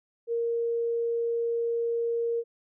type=tone; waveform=sine; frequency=466.2 Hz; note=A#4; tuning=in tune; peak=-25 dBFS; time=0.27-2.44 s; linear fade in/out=50 ms; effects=none